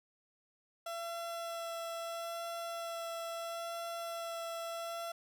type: tone with vibrato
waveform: 30% pulse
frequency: 673 Hz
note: E5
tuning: 36 cents sharp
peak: -36 dBFS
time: 0.86-5.12 s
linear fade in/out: 5 ms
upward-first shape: sine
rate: 0.75 Hz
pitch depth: 11 cents each way
effects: none